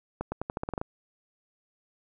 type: accelerating click train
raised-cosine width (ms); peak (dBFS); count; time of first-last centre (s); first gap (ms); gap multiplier
1; -17; 10; 0.21-0.815; 110; 0.87
effects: none